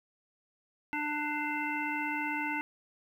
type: harmonic tone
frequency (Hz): 297.4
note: D4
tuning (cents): +22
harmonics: 1 / 3 / 5 / 7 / 9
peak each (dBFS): -37 / -36 / -39 / -36 / -40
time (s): 0.93-2.61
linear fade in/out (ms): 0
effects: 10-bit